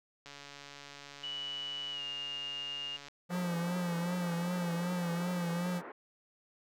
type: click train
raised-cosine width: 0.2 ms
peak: -31 dBFS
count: 402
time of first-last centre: 0.26-3.084 s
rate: 142 Hz
type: tone with pitch glide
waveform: sine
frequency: 2949 to 2832 Hz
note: F#7 to F7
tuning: -6 to +23 cents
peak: -37 dBFS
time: 1.23-2.97 s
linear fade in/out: 10 ms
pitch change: -71 cents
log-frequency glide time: 1.92-2.01 s
type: tone with vibrato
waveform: square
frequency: 174.61 Hz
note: F3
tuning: in tune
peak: -33 dBFS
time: 3.29-5.82 s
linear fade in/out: 50 ms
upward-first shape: triangle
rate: 2.6 Hz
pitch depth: 63 cents each way
type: band-pass noise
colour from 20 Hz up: pink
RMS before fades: -46 dBFS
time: 3.3-5.92 s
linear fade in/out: 5 ms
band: 280 to 1700 Hz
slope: 24 dB/octave
effects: none